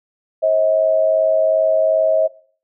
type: tone pair together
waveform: sine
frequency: 536.4 / 639 Hz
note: C5 / D#5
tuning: +43 / +46 cents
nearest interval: minor third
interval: 303 cents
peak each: -19 / -13 dBFS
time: 0.42-2.28 s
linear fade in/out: 20 ms
effects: noise-tail reverb RT60 0.5 s tail -20 dB re dry